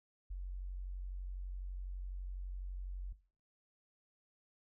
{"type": "tone", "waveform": "sine", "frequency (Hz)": 46, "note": "F#1", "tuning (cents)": -9, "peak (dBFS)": -39, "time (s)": [0.3, 3.13], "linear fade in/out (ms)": 10, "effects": ["noise-tail reverb RT60 0.4 s tail -18 dB re dry"]}